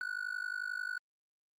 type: tone with amplitude modulation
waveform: triangle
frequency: 1475 Hz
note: F#6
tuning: 6 cents flat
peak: -30 dBFS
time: 0.01-0.98 s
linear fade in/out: 0 ms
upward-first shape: sine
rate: 51.2 Hz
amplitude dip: 95%
effects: Opus 48 kbps